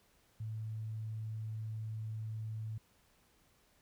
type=tone; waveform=sine; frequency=109.8 Hz; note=A2; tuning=3 cents flat; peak=-38 dBFS; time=0.4-2.78 s; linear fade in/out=5 ms; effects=pink hiss -70 dBFS RMS until 3.81 s